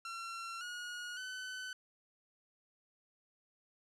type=tone with pitch steps; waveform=sawtooth; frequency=1360 / 1446 / 1511 Hz; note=F6 / F#6 / F#6; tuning=-46 / -40 / +36 cents; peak=-38 dBFS; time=0.05-1.73 s; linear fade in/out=2 ms; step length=560 ms; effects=low-pass 8000 Hz 12 dB/octave